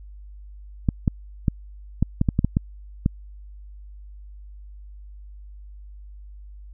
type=clicks; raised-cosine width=5 ms; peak=-6 dBFS; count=10; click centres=0.888 / 1.078 / 1.482 / 2.026 / 2.214 / 2.288 / 2.391 / 2.446 / 2.569 / 3.061 s; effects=added 50 Hz sine -39 dBFS peak until 6.73 s